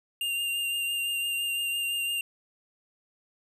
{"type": "tone with vibrato", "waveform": "square", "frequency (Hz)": 2794, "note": "F7", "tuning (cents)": 0, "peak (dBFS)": -28, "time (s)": [0.21, 2.21], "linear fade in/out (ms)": 2, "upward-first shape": "triangle", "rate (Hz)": 5.9, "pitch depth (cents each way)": 21, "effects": []}